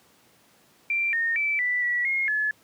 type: tone with pitch steps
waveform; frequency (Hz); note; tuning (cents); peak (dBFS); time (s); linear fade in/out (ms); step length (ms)
sine; 2359 / 1839 / 2320 / 1975 / 1944 / 2149 / 1714; D7 / A#6 / D7 / B6 / B6 / C7 / A6; +7 / -24 / -22 / 0 / -28 / +46 / -46; -22; 0.9-2.51; 2; 230
effects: pink hiss -59 dBFS RMS until 2.63 s + high-pass 150 Hz 12 dB/octave